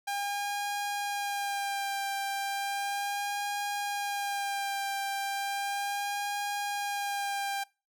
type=tone with vibrato; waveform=sawtooth; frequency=803 Hz; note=G5; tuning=41 cents sharp; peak=-27 dBFS; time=0.07-7.64 s; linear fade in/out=10 ms; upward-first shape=sine; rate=0.35 Hz; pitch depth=25 cents each way; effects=noise-tail reverb RT60 0.3 s tail -24 dB re dry